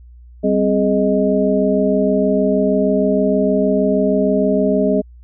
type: tone cluster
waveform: sine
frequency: 194.4 / 260.8 / 418.7 / 621 Hz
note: G3 / C4 / G#4 / D#5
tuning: -14 / -5 / +14 / -3 cents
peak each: -18 dBFS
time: 0.43-5.02 s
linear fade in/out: 20 ms
effects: added 60 Hz sine -38 dBFS peak until 5.23 s